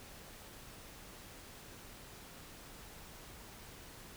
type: silence
effects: pink hiss -53 dBFS RMS until 4.16 s